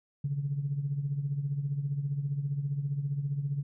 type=tone with tremolo; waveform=sine; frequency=141.6 Hz; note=C#3; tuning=37 cents sharp; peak=-25 dBFS; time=0.24-3.63 s; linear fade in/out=5 ms; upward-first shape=triangle; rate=15 Hz; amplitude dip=75%; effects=tanh soft clip ceiling -21 dBFS